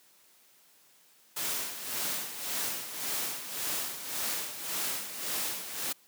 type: noise with tremolo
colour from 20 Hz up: white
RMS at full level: -32 dBFS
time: 1.36-5.93 s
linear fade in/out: 10 ms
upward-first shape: sine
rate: 1.8 Hz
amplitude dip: 65%
effects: white hiss -62 dBFS RMS until 6.07 s + high-pass 150 Hz 12 dB/octave